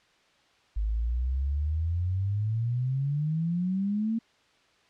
sine exponential sweep, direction up, 50.8 to 230 Hz, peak -25 dBFS, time 0.76-4.19 s, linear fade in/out 10 ms, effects white hiss -63 dBFS RMS until 4.89 s + low-pass 4000 Hz 12 dB/octave

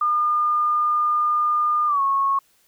sine tone with pitch glide, 1211 to 1097.7 Hz, D#6 to C#6, -47 to -17 cents, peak -17 dBFS, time 0.01-2.39 s, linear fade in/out 5 ms, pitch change -170 cents, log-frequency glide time 1.87-2.01 s, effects white hiss -61 dBFS RMS until 2.67 s

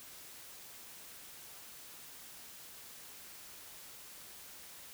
silence, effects white hiss -52 dBFS RMS until 4.93 s

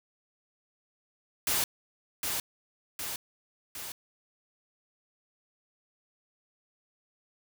white noise with echo, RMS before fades -28 dBFS, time 1.47-1.64 s, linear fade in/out 2 ms, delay 760 ms, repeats 3, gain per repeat -4 dB, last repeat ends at 3.92 s, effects none

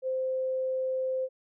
sine tone, 520 Hz, C5, 11 cents flat, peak -27 dBFS, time 0.02-1.29 s, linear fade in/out 50 ms, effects none

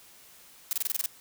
blue noise bursts, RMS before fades -28 dBFS, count 8, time 0.71-1.059 s, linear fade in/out 0 ms, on 20 ms, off 27 ms, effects white hiss -54 dBFS RMS until 1.2 s

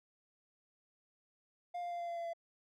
triangle tone with pitch steps, 704 / 699.1 / 694.3 / 689.5 / 684.7 / 680 / 675.3 Hz, F5 / F5 / F5 / F5 / F5 / F5 / E5, +14 / +2 / -10 / -22 / -34 / -46 / +42 cents, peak -36 dBFS, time 1.74-2.335 s, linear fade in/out 10 ms, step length 85 ms, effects none

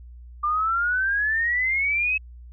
sine exponential sweep, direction up, 1183 to 2588 Hz, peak -20 dBFS, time 0.43-2.18 s, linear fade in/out 10 ms, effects added 60 Hz sine -40 dBFS peak until 2.52 s

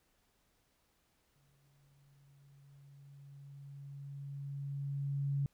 sine tone with exponential growth, 140 Hz, C#3, 18 cents sharp, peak -30 dBFS, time 1.36-5.46 s, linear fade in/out 0 ms, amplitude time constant 890 ms, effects pink hiss -75 dBFS RMS until 5.53 s

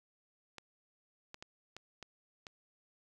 clicks, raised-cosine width 0.2 ms, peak -29 dBFS, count 6, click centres 0.583 / 1.344 / 1.425 / 1.766 / 2.027 / 2.468 s, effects 10-bit

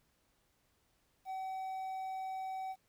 triangle tone with quantisation, 760 Hz, F#5, 46 cents sharp, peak -36 dBFS, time 1.25-2.76 s, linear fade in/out 50 ms, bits 11, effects pink hiss -75 dBFS RMS until 2.88 s

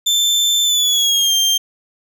30% pulse tone with pitch glide, 3545 to 3177 Hz, A7 to G7, +12 to +23 cents, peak -10 dBFS, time 0.06-1.58 s, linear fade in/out 10 ms, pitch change -189 cents, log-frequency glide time 0.64-1.34 s, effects none

